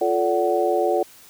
sine tone cluster, 349.7 / 437.3 / 577 / 747 Hz, F4 / A4 / D5 / F#5, +2 / -11 / -31 / +16 cents, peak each -23 dBFS, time 0.01-1.03 s, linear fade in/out 5 ms, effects white hiss -48 dBFS RMS until 1.29 s

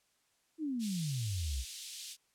sine exponential sweep, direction down, 329.8 to 58.27 Hz, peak -33 dBFS, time 0.58-1.65 s, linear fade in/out 50 ms
pink high-pass noise, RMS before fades -44 dBFS, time 0.79-2.17 s, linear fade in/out 50 ms, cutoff 3200 Hz, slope 24 dB/octave
effects white hiss -74 dBFS RMS until 2.34 s + low-pass 10000 Hz 12 dB/octave

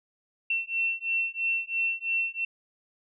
sine beating tone pair, 2701 / 2704 Hz, E7 / E7, +42 / +43 cents, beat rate 3 Hz, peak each -29 dBFS, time 0.5-2.45 s, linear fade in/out 5 ms, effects none

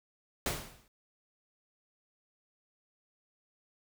pink noise with exponential decay, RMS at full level -30 dBFS, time 0.46-0.88 s, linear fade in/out 2 ms, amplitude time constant 91 ms, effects none

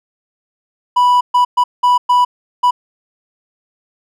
triangle tone bursts at uneven times, 985 Hz, B5, 5 cents flat, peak -6 dBFS, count 6, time 0.96-1.21 / 1.34-1.45 / 1.57-1.64 / 1.83-1.98 / 2.09-2.25 / 2.63-2.71 s, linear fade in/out 10 ms, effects none

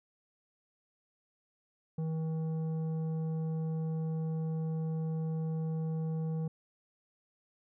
sine tone with tanh clipping, 160 Hz, D#3, 49 cents sharp, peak -33 dBFS, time 1.98-6.48 s, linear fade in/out 5 ms, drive 9 dB, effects none

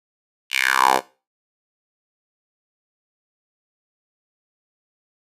10% pulse tone with high-pass filter sweep, 65.4 Hz, C2, in tune, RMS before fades -18 dBFS, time 0.5-1.01 s, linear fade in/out 50 ms, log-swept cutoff 2900 to 560 Hz, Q 4.4, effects noise-tail reverb RT60 0.3 s tail -18 dB re dry + resampled to 32000 Hz

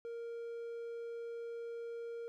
triangle tone, 466.2 Hz, A#4, in tune, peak -39 dBFS, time 0.05-2.28 s, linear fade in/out 0 ms, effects none

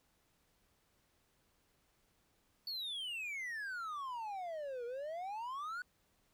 triangle exponential two-way sweep, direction down then up, 4507 to 466.2 to 1497 Hz, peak -38 dBFS, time 2.67-5.82 s, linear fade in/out 2 ms, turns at 4.85 s, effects pink hiss -75 dBFS RMS until 6.33 s

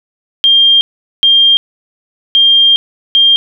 sine tone bursts at uneven times, 3200 Hz, G7, 35 cents sharp, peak -4 dBFS, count 4, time 0.44-0.81 / 1.23-1.57 / 2.35-2.76 / 3.15-3.36 s, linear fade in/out 0 ms, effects none

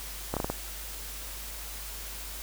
slowing click train, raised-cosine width 1 ms, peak -15 dBFS, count 5, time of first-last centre 0.34-0.5 s, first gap 27 ms, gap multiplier 1.27, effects added 50 Hz sine -42 dBFS peak until 2.42 s + white hiss -41 dBFS RMS until 2.42 s

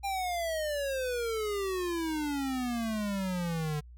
square exponential sweep, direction down, 805 to 146.83 Hz, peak -31 dBFS, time 0.03-3.81 s, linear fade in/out 20 ms, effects added 60 Hz sine -47 dBFS peak until 3.97 s

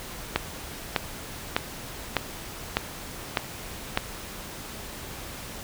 click train, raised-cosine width 0.3 ms, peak -5 dBFS, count 7, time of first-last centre 0.36-3.974 s, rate 1.66 Hz, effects pink hiss -39 dBFS RMS until 5.63 s

